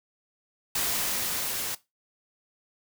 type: noise with level ramp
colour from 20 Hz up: white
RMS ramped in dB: -27 to -32 dBFS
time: 0.75-1.75 s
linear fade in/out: 5 ms
effects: noise-tail reverb RT60 0.2 s tail -17 dB re dry